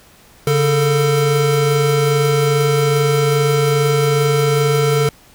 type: tone pair together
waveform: square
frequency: 141.59 / 447.2 Hz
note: C#3 / A4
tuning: +37 / +28 cents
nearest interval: octave + minor sixth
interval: 1991 cents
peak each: -16 dBFS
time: 0.47-5.09 s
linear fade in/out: 2 ms
effects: pink hiss -47 dBFS RMS until 5.34 s